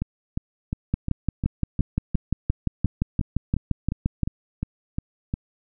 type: two click trains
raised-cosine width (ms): 5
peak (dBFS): -9 / -13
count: 20 / 16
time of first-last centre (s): 0.94-4.233 / 0.02-5.339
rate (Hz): 5.77 / 2.82
effects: none